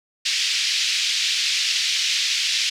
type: band-pass noise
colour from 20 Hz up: white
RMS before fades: -22 dBFS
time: 0.25-2.7 s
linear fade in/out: 10 ms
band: 2300 to 5300 Hz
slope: 24 dB/octave
effects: none